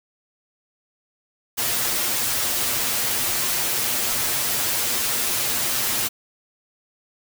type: noise with comb filter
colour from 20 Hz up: white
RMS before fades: -23 dBFS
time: 1.57-6.09 s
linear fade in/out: 20 ms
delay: 8.5 ms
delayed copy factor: +0.75
effects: none